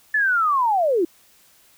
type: linear sweep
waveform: sine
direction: down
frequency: 1760 to 314.4 Hz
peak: -16 dBFS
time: 0.14-1.05 s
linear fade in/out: 5 ms
effects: white hiss -55 dBFS RMS until 1.77 s